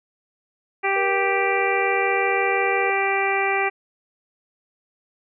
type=harmonic tone; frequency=392 Hz; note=G4; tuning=in tune; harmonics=1 / 2 / 3 / 4 / 5 / 6 / 7; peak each=-25 / -24 / -29 / -31 / -26 / -25 / -35 dBFS; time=0.83-3.7 s; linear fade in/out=20 ms
type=tone with vibrato; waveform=sine; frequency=477.7 Hz; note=A#4; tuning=42 cents sharp; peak=-26 dBFS; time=0.96-2.9 s; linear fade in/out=2 ms; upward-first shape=triangle; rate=17 Hz; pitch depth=8 cents each way
effects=none